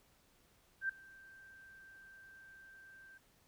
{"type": "tone with ADSR envelope", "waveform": "sine", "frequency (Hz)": 1568, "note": "G6", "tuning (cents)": 0, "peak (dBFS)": -31, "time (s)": [0.81, 3.18], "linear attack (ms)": 82, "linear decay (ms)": 4, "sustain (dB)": -24, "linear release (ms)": 8, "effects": ["pink hiss -70 dBFS RMS until 3.47 s"]}